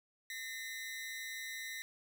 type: ring-modulated tone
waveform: sawtooth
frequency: 1938 Hz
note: B6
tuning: 33 cents flat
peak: -35 dBFS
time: 0.3-1.82 s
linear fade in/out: 0 ms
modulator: 109 Hz
effects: none